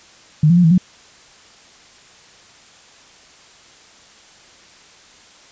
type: tone with pitch steps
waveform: sine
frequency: 152.5 / 172.6 / 177.3 / 161.8 / 182 Hz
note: D#3 / F3 / F3 / E3 / F#3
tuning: -34 / -20 / +26 / -32 / -28 cents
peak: -8 dBFS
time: 0.43-0.78 s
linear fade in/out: 5 ms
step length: 70 ms
effects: white hiss -46 dBFS RMS until 5.51 s + resampled to 16000 Hz